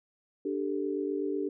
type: chord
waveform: sine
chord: D suspended fourth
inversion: none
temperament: equal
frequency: 293.7 / 392 / 440 Hz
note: D4 / G4 / A4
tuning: 0 / 0 / 0 cents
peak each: -33 / -32 / -36 dBFS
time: 0.45-1.49 s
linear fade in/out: 5 ms
effects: none